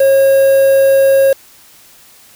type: tone with quantisation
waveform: triangle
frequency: 543 Hz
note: C#5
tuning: 36 cents flat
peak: -4 dBFS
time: 0-1.33 s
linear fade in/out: 5 ms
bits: 4
effects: white hiss -43 dBFS RMS until 2.35 s